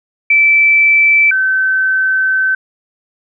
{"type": "tone pair in turn", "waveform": "sine", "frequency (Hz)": [2322, 1534.7], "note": ["D7", "G6"], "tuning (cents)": [-20, -37], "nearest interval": "perfect fifth", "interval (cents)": 717, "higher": "first", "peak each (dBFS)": [-6, -10], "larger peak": "first", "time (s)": [[0.3, 1.31], [1.31, 2.55]], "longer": "second", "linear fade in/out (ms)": 5, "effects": []}